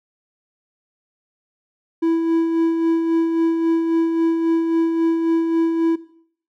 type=tone with tremolo; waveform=triangle; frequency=329.6 Hz; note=E4; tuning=in tune; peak=-12 dBFS; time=2.02-5.96 s; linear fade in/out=10 ms; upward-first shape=sine; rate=3.7 Hz; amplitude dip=45%; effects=noise-tail reverb RT60 0.6 s tail -17 dB re dry